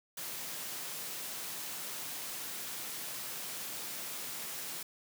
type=high-pass noise; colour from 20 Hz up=white; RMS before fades=-41 dBFS; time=0.17-4.83 s; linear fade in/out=5 ms; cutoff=110 Hz; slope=96 dB/octave; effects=none